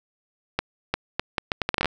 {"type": "accelerating click train", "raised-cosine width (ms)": 0.3, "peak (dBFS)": -6, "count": 13, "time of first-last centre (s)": [0.59, 1.857], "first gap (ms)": 350, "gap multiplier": 0.73, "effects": []}